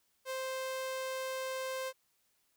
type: tone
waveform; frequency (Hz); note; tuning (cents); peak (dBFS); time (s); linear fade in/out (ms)
sawtooth; 523.3; C5; 0; -32; 0.25-1.93; 50
effects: white hiss -75 dBFS RMS until 2.56 s